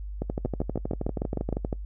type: two click trains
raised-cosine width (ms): 2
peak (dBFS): -15 / -14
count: 20 / 8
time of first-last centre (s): 0.22-1.728 / 0.45-1.527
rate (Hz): 12.6 / 6.5
effects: noise-tail reverb RT60 0.1 s tail -23 dB re dry + added 50 Hz sine -33 dBFS peak until 1.85 s